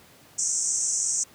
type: band-pass noise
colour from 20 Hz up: pink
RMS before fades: -26 dBFS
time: 0.38-1.24 s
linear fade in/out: 10 ms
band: 5800 to 8400 Hz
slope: 96 dB/octave
effects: pink hiss -53 dBFS RMS until 1.34 s + high-pass 100 Hz 12 dB/octave